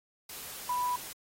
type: tone in noise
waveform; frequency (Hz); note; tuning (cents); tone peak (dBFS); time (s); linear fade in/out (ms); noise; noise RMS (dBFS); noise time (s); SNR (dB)
sine; 987.8; B5; 0; -28; 0.69-0.96; 5; white; -43; 0.29-1.13; +12
effects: AAC 48 kbps